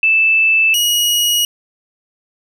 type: tone pair in turn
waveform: sine / sawtooth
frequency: 2637 / 2900 Hz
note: E7 / F#7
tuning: 0 / -35 cents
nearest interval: major second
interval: 165 cents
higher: second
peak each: -9 dBFS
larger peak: neither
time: 0.03-0.74 / 0.74-1.45 s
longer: neither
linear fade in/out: 2 ms
effects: none

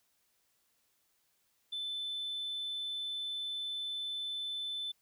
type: tone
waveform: sine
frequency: 3520 Hz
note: A7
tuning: in tune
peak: -34 dBFS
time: 1.72-4.92 s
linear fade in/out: 10 ms
effects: tanh soft clip ceiling -33 dBFS + white hiss -75 dBFS RMS until 5.01 s

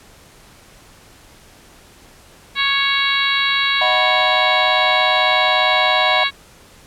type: harmonic tone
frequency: 554.4 Hz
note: C#5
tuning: in tune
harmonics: 2 / 3 / 4 / 5 / 6 / 7 / 8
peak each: -23 / -22 / -20 / -26 / -25 / -20 / -31 dBFS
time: 2.55-6.31 s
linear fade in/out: 50 ms
type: chord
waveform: triangle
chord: B major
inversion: first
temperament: equal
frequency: 622.3 / 740 / 987.8 Hz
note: D#5 / F#5 / B5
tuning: 0 / 0 / 0 cents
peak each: -20 / -18 / -20 dBFS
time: 3.81-6.24 s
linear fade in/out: 5 ms
effects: pink hiss -46 dBFS RMS until 6.86 s + low-pass 12000 Hz 12 dB/octave

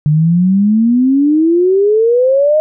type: exponential sweep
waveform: sine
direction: up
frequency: 146.83 to 626 Hz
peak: -7 dBFS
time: 0.06-2.6 s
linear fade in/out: 0 ms
effects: none

